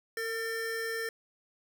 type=tone pair together; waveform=square; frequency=454.8 / 1795 Hz; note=A#4 / A6; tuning=-43 / +34 cents; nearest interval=2 octaves; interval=2377 cents; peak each=-36 / -36 dBFS; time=0.17-1.09 s; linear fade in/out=2 ms; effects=11-bit